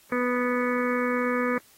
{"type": "harmonic tone", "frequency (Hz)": 246.9, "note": "B3", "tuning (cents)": 0, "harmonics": [1, 2, 4, 5, 6, 7, 8, 9], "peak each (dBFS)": [-27, -27, -36, -31, -38, -34, -39, -35], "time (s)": [0.12, 1.58], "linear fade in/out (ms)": 2, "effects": ["white hiss -57 dBFS RMS until 1.77 s", "AAC 48 kbps"]}